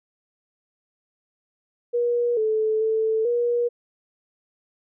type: tone with pitch steps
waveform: sine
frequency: 479.3 / 435.6 / 441.3 / 478.7 Hz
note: A#4 / A4 / A4 / A#4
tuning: +48 / -17 / +5 / +46 cents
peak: -19 dBFS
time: 1.93-3.69 s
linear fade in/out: 20 ms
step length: 440 ms
effects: none